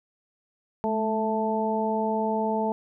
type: harmonic tone with a mistuned harmonic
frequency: 220 Hz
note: A3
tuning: in tune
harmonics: 1 / 2 / 3 / 4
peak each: -28 / -29 / -30 / -28 dBFS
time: 0.84-2.72 s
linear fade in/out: 0 ms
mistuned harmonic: 1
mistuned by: -33 cents
effects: none